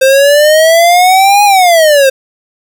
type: exponential two-way sweep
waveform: square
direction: up then down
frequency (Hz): 523 to 830.6 to 523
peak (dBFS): -4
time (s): 0.01-2.1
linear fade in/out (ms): 10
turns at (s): 1.44
effects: 7-bit